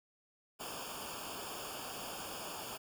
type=noise with comb filter; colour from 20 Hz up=pink; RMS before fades=-44 dBFS; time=0.59-2.78 s; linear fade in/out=20 ms; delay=0.5 ms; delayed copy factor=-0.9; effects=none